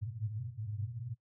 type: band-pass noise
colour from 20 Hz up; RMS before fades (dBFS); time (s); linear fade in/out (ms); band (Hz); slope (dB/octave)
white; -40; 0.01-1.15; 20; 100 to 120; 96
effects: noise-tail reverb RT60 0.1 s tail -19 dB re dry